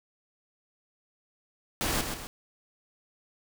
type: noise with echo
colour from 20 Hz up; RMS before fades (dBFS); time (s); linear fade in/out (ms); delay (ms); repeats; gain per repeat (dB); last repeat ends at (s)
pink; -29; 1.81-2.01; 0; 130; 2; -6; 2.27
effects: none